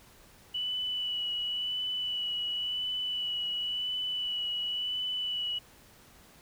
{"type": "tone with vibrato", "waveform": "sine", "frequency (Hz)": 2960, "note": "F#7", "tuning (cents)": 0, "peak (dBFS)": -30, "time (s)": [0.54, 5.59], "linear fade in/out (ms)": 10, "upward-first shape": "sine", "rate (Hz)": 0.94, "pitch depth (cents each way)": 20, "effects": ["pink hiss -57 dBFS RMS until 6.41 s"]}